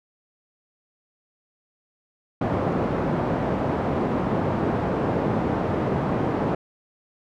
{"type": "band-pass noise", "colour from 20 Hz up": "pink", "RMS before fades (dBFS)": -24, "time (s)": [2.41, 6.55], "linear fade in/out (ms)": 5, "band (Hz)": [120, 840], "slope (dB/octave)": 12, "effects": []}